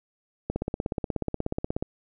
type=click train; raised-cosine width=2 ms; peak=-14 dBFS; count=23; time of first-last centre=0.5-1.825 s; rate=16.6 Hz; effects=none